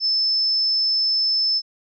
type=tone; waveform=sine; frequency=5260 Hz; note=E8; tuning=5 cents flat; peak=-17 dBFS; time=0-1.62 s; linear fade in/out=50 ms; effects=none